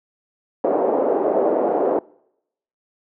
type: band-pass noise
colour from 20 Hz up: white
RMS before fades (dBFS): -19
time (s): 0.64-1.99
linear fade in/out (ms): 2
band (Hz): 320 to 640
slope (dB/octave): 24
effects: noise-tail reverb RT60 0.8 s tail -25 dB re dry